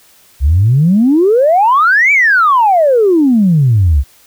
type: exponential two-way sweep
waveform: sine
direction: up then down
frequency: 63.7 to 2349 to 63.7 Hz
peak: -5 dBFS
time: 0.4-4.04 s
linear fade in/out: 50 ms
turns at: 2.12 s
effects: tanh soft clip ceiling -1 dBFS + white hiss -46 dBFS RMS until 4.26 s